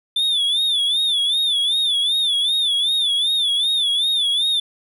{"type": "tone with vibrato", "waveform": "triangle", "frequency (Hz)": 3520, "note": "A7", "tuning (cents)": 0, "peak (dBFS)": -15, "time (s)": [0.16, 4.6], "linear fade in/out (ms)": 5, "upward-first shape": "sine", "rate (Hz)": 2.6, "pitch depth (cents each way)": 110, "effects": []}